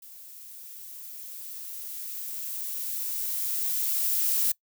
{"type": "noise with level ramp", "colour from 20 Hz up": "violet", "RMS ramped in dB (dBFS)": [-47, -24], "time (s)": [0.02, 4.52], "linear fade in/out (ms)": 5, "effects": ["noise-tail reverb RT60 0.1 s tail -22 dB re dry"]}